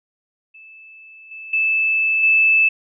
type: tone with level steps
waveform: sine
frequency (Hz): 2626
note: E7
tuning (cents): -7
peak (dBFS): -40 / -32 / -15 / -11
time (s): 0.54-2.69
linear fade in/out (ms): 10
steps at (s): 1.31 / 1.53 / 2.23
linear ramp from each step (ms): 5
effects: none